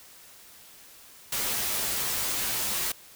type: noise with comb filter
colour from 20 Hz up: white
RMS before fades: -29 dBFS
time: 1.32-2.92 s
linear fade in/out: 5 ms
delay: 12 ms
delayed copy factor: -0.6
effects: white hiss -51 dBFS RMS until 3.15 s